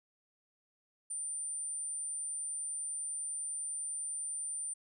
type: tone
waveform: sine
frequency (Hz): 9150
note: D9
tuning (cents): -46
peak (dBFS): -36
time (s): 1.1-4.74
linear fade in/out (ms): 10
effects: none